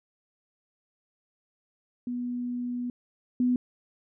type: tone pair in turn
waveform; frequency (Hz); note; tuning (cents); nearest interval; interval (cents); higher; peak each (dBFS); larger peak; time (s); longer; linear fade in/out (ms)
sine; 244.8 / 248.2; B3 / B3; -15 / +9; unison; 24; second; -29 / -21; second; 2.07-2.9 / 3.4-3.56; first; 2
effects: none